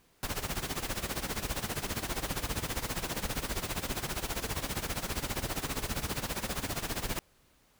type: noise with tremolo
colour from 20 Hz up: pink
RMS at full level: -32 dBFS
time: 0.23-7.19 s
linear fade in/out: 0 ms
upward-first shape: sine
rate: 15 Hz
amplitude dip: 80%
effects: pink hiss -66 dBFS RMS until 7.79 s